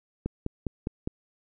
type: click train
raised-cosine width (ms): 3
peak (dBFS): -16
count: 5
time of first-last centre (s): 0.26-1.075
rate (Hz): 4.91
effects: none